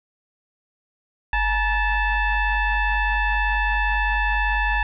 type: tone with frequency modulation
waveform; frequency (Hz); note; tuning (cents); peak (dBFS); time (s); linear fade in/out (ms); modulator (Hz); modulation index
sine; 846; G#5; +32; -18; 1.33-4.83; 2; 895; 1.7
effects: none